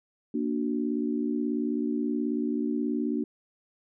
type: chord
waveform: sine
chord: Bb augmented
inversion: none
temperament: equal with one note detuned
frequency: 235.1 / 293.7 / 370 Hz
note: Bb3 / D4 / F#4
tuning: +15 / 0 / 0 cents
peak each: -29 / -29 / -34 dBFS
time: 0.34-3.24 s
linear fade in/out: 5 ms
effects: none